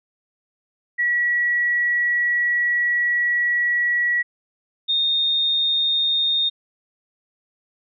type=tone pair in turn; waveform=sine; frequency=1930 / 3674 Hz; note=B6 / A#7; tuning=-40 / -26 cents; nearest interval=major seventh; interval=1114 cents; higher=second; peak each=-17 dBFS; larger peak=neither; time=0.98-4.23 / 4.88-6.5 s; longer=first; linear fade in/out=20 ms; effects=none